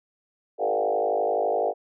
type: tone with frequency modulation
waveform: sine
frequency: 587.3 Hz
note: D5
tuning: in tune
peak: -21 dBFS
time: 0.58-1.74 s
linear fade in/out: 50 ms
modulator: 51.8 Hz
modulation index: 3.6
effects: none